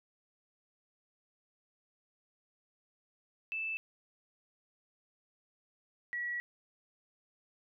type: tone pair in turn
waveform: sine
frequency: 2637 / 1929.1 Hz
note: E7 / B6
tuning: 0 / -41 cents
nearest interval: perfect fourth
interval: 541 cents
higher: first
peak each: -34 / -34 dBFS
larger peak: neither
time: 3.52-3.77 / 6.13-6.4 s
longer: second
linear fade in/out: 0 ms
effects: none